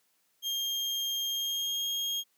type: tone with pitch glide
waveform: 35% pulse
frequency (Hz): 3214 to 3249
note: G7 to G#7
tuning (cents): +43 to -39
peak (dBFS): -28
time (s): 0.42-2.24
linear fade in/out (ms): 50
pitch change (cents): +18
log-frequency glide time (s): 1.27-1.86
effects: white hiss -72 dBFS RMS until 2.37 s + high-pass 150 Hz 12 dB/octave